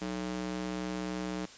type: tone with high-pass filter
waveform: square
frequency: 61.74 Hz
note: B1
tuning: in tune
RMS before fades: -36 dBFS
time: 0.01-1.46 s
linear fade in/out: 10 ms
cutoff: 230 Hz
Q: 1.6
effects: white hiss -51 dBFS RMS until 1.57 s + resampled to 16000 Hz